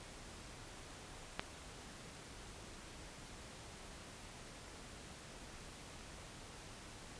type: click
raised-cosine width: 0.3 ms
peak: -20 dBFS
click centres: 1.395 s
effects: pink hiss -53 dBFS RMS until 7.19 s + resampled to 22050 Hz